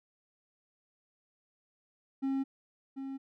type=tone with echo; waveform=triangle; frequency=270 Hz; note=C#4; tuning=45 cents flat; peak=-27 dBFS; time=2.22-2.44 s; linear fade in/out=20 ms; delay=740 ms; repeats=1; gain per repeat=-8 dB; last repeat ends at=3.18 s; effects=none